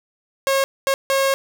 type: tone bursts at uneven times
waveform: sawtooth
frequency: 543 Hz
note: C#5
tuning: 36 cents flat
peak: -12 dBFS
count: 3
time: 0.47-0.64 / 0.87-0.94 / 1.1-1.34 s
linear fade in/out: 0 ms
effects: none